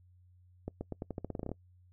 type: accelerating click train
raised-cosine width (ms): 2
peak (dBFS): -24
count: 14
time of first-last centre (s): 0.68-1.516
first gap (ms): 130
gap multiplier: 0.87
effects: noise-tail reverb RT60 0.1 s tail -24 dB re dry + added 90 Hz sine -59 dBFS peak until 1.92 s